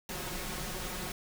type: noise with comb filter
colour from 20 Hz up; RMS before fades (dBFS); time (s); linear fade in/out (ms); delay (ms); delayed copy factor
pink; -38; 0.09-1.12; 2; 5.5; +0.65
effects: none